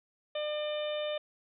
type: harmonic tone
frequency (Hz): 600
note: D5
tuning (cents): +37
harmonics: 1 / 2 / 3 / 4 / 5 / 6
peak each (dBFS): -32 / -46 / -48 / -46 / -44 / -43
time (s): 0.35-1.18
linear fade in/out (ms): 5
effects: none